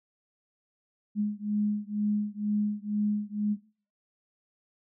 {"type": "beating tone pair", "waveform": "sine", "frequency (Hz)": [207.7, 209.8], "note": ["G#3", "G#3"], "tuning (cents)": [0, 18], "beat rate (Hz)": 2.1, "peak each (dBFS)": -29, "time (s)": [1.15, 3.57], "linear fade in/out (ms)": 50, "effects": ["noise-tail reverb RT60 0.4 s tail -18 dB re dry"]}